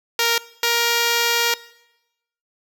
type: tone pair in turn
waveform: 5% pulse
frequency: 466.2 / 469.7 Hz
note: A#4 / A#4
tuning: 0 / +13 cents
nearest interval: unison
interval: 13 cents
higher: second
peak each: -5 dBFS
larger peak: neither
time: 0.19-0.38 / 0.63-1.54 s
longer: second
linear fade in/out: 2 ms
effects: noise-tail reverb RT60 0.9 s tail -20 dB re dry